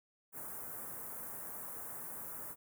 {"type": "band-stop noise", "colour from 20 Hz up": "white", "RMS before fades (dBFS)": -45, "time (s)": [0.32, 2.56], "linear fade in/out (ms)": 50, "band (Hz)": [1500, 9700], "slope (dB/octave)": 24, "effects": ["high-pass 80 Hz 12 dB/octave"]}